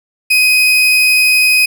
35% pulse tone, 2508 Hz, D#7, 13 cents sharp, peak -6 dBFS, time 0.3-1.66 s, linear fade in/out 10 ms, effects none

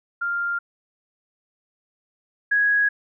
sine tone pair in turn, 1396.9 / 1661.2 Hz, F6 / G#6, 0 / 0 cents, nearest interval minor third, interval 300 cents, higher second, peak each -22 / -16 dBFS, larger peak second, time 0.21-0.59 / 2.51-2.89 s, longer neither, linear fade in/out 10 ms, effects none

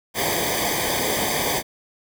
pink noise with comb filter, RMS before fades -23 dBFS, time 0.14-1.63 s, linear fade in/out 50 ms, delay 0.73 ms, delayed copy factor -0.95, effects none

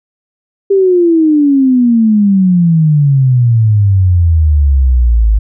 sine exponential sweep, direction down, 399.3 to 51.5 Hz, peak -5 dBFS, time 0.7-5.39 s, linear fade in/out 10 ms, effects none

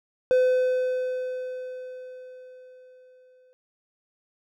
triangle tone with exponential decay, 508 Hz, B4, 49 cents sharp, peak -14 dBFS, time 0.31-3.53 s, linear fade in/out 0 ms, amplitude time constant 700 ms, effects none

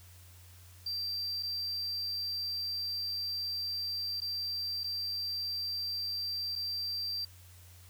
triangle tone with dropouts, 4699 Hz, D8, in tune, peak -32 dBFS, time 0.86-7.25 s, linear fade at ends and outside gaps 5 ms, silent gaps 1.427-1.431 / 4.204-4.217 / 4.835-4.841 / 6.555-6.559 s, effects added 90 Hz sine -53 dBFS peak until 7.89 s + white hiss -59 dBFS RMS until 7.89 s

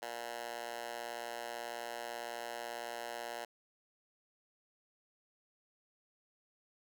10% pulse tone with high-pass filter, 118.2 Hz, A#2, 24 cents sharp, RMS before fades -43 dBFS, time 0.02-3.45 s, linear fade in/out 5 ms, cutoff 710 Hz, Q 1.3, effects none

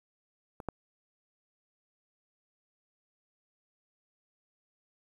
clicks, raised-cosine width 1 ms, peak -28 / -19 dBFS, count 2, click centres 0.602 / 0.687 s, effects 9-bit

